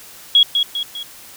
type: tone with echo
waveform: sine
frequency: 3322 Hz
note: G#7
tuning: in tune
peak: -7 dBFS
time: 0.35-0.43 s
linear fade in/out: 2 ms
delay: 200 ms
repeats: 3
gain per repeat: -6 dB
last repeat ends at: 1.03 s
effects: white hiss -40 dBFS RMS until 1.36 s